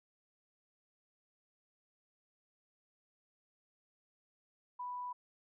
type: tone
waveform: sine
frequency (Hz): 987.8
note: B5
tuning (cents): 0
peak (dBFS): -39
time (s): 4.79-5.13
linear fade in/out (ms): 10
effects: none